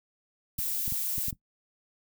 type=noise; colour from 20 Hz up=violet; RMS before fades=-31 dBFS; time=0.58-1.31 s; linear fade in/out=10 ms
type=clicks; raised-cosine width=5 ms; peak=-26 dBFS; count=6; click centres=0.589 / 0.879 / 0.923 / 1.181 / 1.283 / 1.328 s
effects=noise-tail reverb RT60 0.1 s tail -19 dB re dry